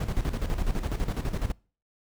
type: noise with tremolo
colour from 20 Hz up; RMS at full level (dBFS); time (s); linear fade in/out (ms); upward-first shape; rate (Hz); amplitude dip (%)
brown; -26; 0-1.52; 5; square; 12; 65
effects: noise-tail reverb RT60 0.4 s tail -25 dB re dry